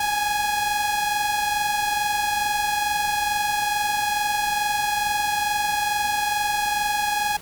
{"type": "tone pair together", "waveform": "sawtooth", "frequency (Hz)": [827.7, 850], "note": ["G#5", "G#5"], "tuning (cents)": [-6, 40], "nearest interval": "unison", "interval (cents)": 46, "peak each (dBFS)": [-18, -25], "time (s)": [0, 7.37], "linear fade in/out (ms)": 5, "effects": ["pink hiss -42 dBFS RMS until 7.41 s"]}